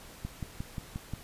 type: click train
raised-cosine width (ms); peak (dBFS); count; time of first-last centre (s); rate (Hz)
5; -23; 6; 0.25-1.137; 5.64
effects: pink hiss -50 dBFS RMS until 1.23 s + resampled to 32000 Hz